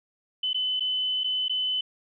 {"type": "tone with dropouts", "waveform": "sine", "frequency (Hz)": 3022, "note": "F#7", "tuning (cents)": 36, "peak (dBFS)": -24, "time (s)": [0.43, 1.81], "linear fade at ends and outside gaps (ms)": 5, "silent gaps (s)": [[0.532, 0.544], [0.797, 0.805], [1.236, 1.242], [1.483, 1.495]], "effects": []}